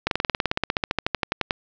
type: slowing click train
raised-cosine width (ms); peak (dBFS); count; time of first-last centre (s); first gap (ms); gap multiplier
0.3; -5; 23; 0.07-1.508; 42; 1.04
effects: resampled to 16000 Hz + 7-bit